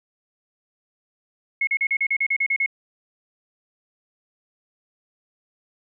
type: tone bursts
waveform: sine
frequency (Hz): 2176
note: C#7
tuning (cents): -33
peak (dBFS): -18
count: 11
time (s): 1.61-2.662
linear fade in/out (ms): 5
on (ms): 62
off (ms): 37
effects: none